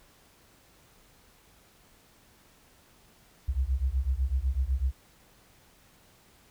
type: beating tone pair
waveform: sine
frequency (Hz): 61.74 / 69.74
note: B1 / C#2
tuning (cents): 0 / +11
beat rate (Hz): 8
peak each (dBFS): -28 / -28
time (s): 3.48-4.92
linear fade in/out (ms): 10
effects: pink hiss -60 dBFS RMS until 6.5 s